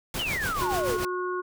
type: noise with tremolo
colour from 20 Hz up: pink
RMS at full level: -30 dBFS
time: 0.14-1.05 s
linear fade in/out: 2 ms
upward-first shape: triangle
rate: 6.9 Hz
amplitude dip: 75%
type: exponential sweep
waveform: sine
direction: down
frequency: 3136 to 415.3 Hz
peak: -27 dBFS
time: 0.19-0.97 s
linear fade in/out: 2 ms
type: harmonic tone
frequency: 363 Hz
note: F#4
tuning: 33 cents flat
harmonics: 1 / 3 / 4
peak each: -29 / -32 / -36 dBFS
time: 0.6-1.42 s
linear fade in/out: 20 ms
effects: none